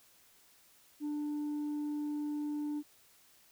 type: tone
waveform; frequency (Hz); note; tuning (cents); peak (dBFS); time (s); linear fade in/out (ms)
sine; 296.1; D4; +14; -31; 1-2.83; 50
effects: tanh soft clip ceiling -33 dBFS + white hiss -64 dBFS RMS until 3.51 s